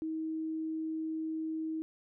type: tone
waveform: sine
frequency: 318 Hz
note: D#4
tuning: 38 cents sharp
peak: -33 dBFS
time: 0.02-1.82 s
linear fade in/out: 0 ms
effects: none